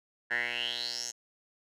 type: tone with band-pass filter sweep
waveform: 10% pulse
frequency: 120 Hz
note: B2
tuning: 49 cents flat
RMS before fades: -34 dBFS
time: 0.3-1.12 s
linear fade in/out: 20 ms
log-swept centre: 1700 to 6600 Hz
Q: 7
effects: none